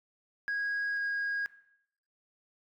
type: tone pair in turn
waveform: sine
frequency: 1647 / 1638 Hz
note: G#6 / G#6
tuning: -15 / -24 cents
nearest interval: unison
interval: 9 cents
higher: first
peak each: -28 dBFS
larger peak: neither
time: 0.48-0.97 / 0.97-1.46 s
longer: neither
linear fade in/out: 0 ms
effects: noise-tail reverb RT60 0.7 s tail -17 dB re dry + tanh soft clip ceiling -28 dBFS